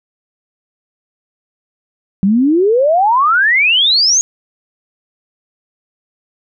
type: exponential sweep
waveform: sine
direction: up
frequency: 185.4 to 6730 Hz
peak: -8 dBFS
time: 2.23-4.21 s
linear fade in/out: 0 ms
effects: none